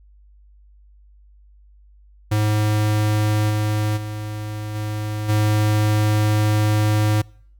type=tone with level steps; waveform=square; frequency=106.3 Hz; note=G#2; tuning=41 cents sharp; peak=-17 / -19 / -27 / -24 / -16 dBFS; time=2.31-7.22 s; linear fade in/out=10 ms; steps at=3.49 / 3.96 / 4.74 / 5.28 s; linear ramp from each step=20 ms; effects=noise-tail reverb RT60 0.6 s tail -25 dB re dry + added 50 Hz sine -47 dBFS peak until 7.59 s